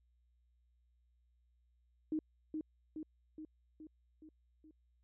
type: tone with echo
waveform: sine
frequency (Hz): 311.1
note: D#4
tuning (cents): 0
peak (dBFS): -33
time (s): 2.12-2.19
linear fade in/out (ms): 2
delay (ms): 420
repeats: 6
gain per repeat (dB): -4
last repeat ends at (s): 4.71
effects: added 60 Hz sine -70 dBFS peak until 5.03 s